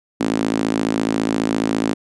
sawtooth tone with high-pass filter, 54.6 Hz, A1, 13 cents flat, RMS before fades -20 dBFS, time 0.2-1.94 s, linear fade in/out 10 ms, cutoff 260 Hz, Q 3.3, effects resampled to 22050 Hz

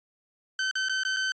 sawtooth tone with dropouts, 1534 Hz, G6, 38 cents flat, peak -22 dBFS, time 0.59-1.32 s, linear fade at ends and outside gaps 2 ms, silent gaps 0.712-0.754 / 0.886-0.895 / 1.035-1.05 / 1.164-1.168 s, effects resampled to 16000 Hz

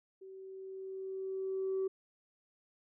sine tone with level ramp, 382.1 Hz, G4, 44 cents flat, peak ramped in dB -48 to -29 dBFS, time 0.21-1.88 s, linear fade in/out 10 ms, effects tanh soft clip ceiling -28 dBFS

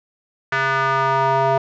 square tone with band-pass filter sweep, 134.8 Hz, C#3, 48 cents flat, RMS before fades -18 dBFS, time 0.52-1.58 s, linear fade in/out 5 ms, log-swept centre 1600 to 760 Hz, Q 2.8, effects resampled to 16000 Hz

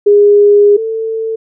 sine tone pair in turn, 410.3 / 446.2 Hz, G#4 / A4, -21 / +24 cents, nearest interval minor second, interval 145 cents, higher second, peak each -3 / -14 dBFS, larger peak first, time 0.06-0.77 / 0.77-1.36 s, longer first, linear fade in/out 10 ms, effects none

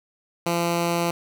10% pulse tone, 170.9 Hz, F3, 37 cents flat, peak -13 dBFS, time 0.46-1.11 s, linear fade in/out 5 ms, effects none

